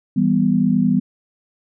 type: chord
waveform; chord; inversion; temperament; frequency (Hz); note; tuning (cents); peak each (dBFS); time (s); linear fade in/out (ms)
sine; E minor; none; just; 164.81 / 197.78 / 247.2; E3 / G3 / B3; 0 / +16 / +2; -20 / -17 / -17; 0.16-1; 10
effects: none